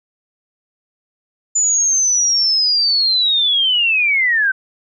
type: linear sweep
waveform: sine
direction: down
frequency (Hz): 7040 to 1514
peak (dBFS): -12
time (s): 1.55-4.52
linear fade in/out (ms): 10
effects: none